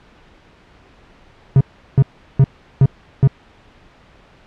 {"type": "tone bursts", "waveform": "triangle", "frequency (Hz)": 135, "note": "C#3", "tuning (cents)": -45, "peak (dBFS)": -4, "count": 5, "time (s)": [1.56, 3.275], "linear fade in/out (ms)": 2, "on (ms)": 47, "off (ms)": 370, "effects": ["pink hiss -48 dBFS RMS until 4.46 s", "low-pass 3000 Hz 12 dB/octave"]}